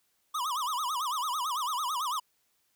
square tone with vibrato, 1108.7 Hz, C#6, in tune, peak -30 dBFS, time 0.34-2.2 s, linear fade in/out 10 ms, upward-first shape sine, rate 9 Hz, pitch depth 250 cents each way, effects white hiss -73 dBFS RMS until 2.75 s

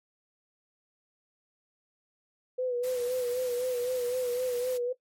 sine tone with vibrato, 496.6 Hz, B4, 9 cents sharp, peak -27 dBFS, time 2.58-4.93 s, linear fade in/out 10 ms, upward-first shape sine, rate 3.9 Hz, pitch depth 50 cents each way
white noise, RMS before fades -44 dBFS, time 2.83-4.78 s, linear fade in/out 10 ms
effects noise-tail reverb RT60 0.1 s tail -17 dB re dry + MP3 64 kbps

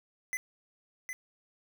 square tone with echo, 2024 Hz, B6, 42 cents sharp, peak -32 dBFS, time 0.33-0.37 s, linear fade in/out 0 ms, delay 760 ms, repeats 1, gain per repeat -5 dB, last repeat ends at 1.13 s, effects none

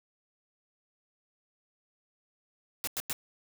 white noise bursts, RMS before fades -33 dBFS, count 3, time 2.84-3.129 s, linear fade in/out 0 ms, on 33 ms, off 95 ms, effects none

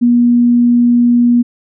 sine tone, 240.4 Hz, B3, 46 cents flat, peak -6 dBFS, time 0.01-1.43 s, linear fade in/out 20 ms, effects none

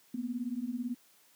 sine beating tone pair, 233.1 / 251.1 Hz, A#3 / B3, 0 / +29 cents, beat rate 18 Hz, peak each -36 / -35 dBFS, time 0.14-0.95 s, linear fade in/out 5 ms, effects white hiss -64 dBFS RMS until 1.35 s + high-pass 150 Hz 12 dB/octave

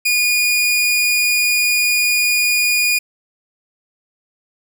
sawtooth tone, 2445 Hz, D#7, 31 cents flat, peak -10 dBFS, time 0.05-2.99 s, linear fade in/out 10 ms, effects none

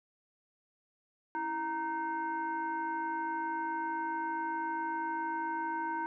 sine tone with frequency modulation, 932.3 Hz, A#5, in tune, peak -32 dBFS, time 1.35-6.06 s, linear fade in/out 0 ms, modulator 604 Hz, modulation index 0.83, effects none

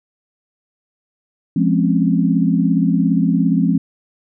sine chord, Db major seventh, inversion first, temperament just, 173.24 / 207.9 / 259.9 / 277.2 Hz, F3 / Ab3 / C4 / Db4, -14 / +2 / -11 / 0 cents, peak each -16 / -18 / -18 / -21 dBFS, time 1.56-3.78 s, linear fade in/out 5 ms, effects none

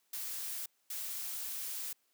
blue noise bursts at uneven times, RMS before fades -40 dBFS, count 2, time 0.13-0.66 / 0.9-1.93 s, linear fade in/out 5 ms, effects white hiss -75 dBFS RMS until 2.13 s + high-pass 200 Hz 12 dB/octave

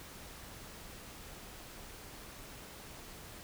silence, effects pink hiss -50 dBFS RMS until 3.43 s

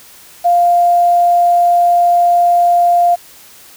sine tone with quantisation, 698.5 Hz, F5, in tune, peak -7 dBFS, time 0.44-3.16 s, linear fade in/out 20 ms, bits 6, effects white hiss -40 dBFS RMS until 3.76 s

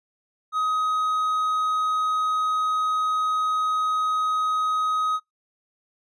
triangle tone, 1260 Hz, D#6, 21 cents sharp, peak -19 dBFS, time 0.52-5.2 s, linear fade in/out 50 ms, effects noise-tail reverb RT60 0.2 s tail -26 dB re dry + resampled to 24000 Hz

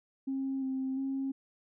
sine tone with pitch steps, 268.7 / 263.9 / 269.9 Hz, C4 / C4 / C#4, +46 / +15 / -46 cents, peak -30 dBFS, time 0.27-1.32 s, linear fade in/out 10 ms, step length 350 ms, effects tanh soft clip ceiling -26 dBFS

